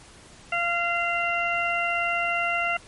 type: harmonic tone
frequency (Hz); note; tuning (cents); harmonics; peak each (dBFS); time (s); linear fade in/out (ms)
690; F5; -21; 1 / 2 / 3 / 4; -28 / -28 / -28 / -28; 0.52-2.77; 5
effects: pink hiss -49 dBFS RMS until 2.87 s + MP3 48 kbps